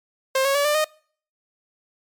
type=tone with pitch steps; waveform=sawtooth; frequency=530 / 550.6 / 572 / 594.2 / 617.3 Hz; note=C5 / C#5 / D5 / D5 / D#5; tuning=+22 / -12 / -46 / +20 / -14 cents; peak=-14 dBFS; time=0.35-0.845 s; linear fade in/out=5 ms; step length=99 ms; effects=noise-tail reverb RT60 0.5 s tail -25 dB re dry + MP3 96 kbps